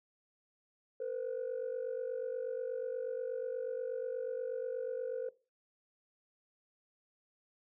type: tone pair together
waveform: sine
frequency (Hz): 461.7 / 510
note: A#4 / C5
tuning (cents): -17 / -44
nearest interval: major second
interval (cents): 173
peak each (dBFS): -37 / -37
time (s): 1-5.29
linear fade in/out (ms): 5
effects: noise-tail reverb RT60 0.3 s tail -18 dB re dry + tanh soft clip ceiling -31 dBFS